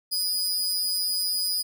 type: tone with amplitude modulation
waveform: sawtooth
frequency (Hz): 4948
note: D#8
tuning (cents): -10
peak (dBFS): -19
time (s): 0.11-1.63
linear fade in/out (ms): 20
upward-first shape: sine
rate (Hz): 184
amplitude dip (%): 50
effects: none